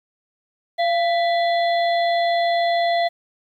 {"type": "harmonic tone with a mistuned harmonic", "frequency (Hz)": 686, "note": "F5", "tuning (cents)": -31, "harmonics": [1, 3, 5, 6], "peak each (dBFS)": [-17, -27, -31, -33], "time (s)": [0.78, 3.09], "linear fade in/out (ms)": 20, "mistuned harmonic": 3, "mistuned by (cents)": -64, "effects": ["9-bit"]}